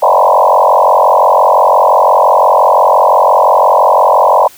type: tone with frequency modulation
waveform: sine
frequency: 789 Hz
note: G5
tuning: 11 cents sharp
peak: -4 dBFS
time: 0.02-4.48 s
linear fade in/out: 10 ms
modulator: 45.8 Hz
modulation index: 5.3
effects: white hiss -38 dBFS RMS until 4.57 s